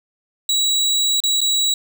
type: tone with dropouts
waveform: 30% pulse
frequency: 3893 Hz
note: B7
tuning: 26 cents flat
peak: -13 dBFS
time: 0.49-1.74 s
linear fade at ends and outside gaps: 2 ms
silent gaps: 1.203-1.237 / 1.406-1.414 s
effects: none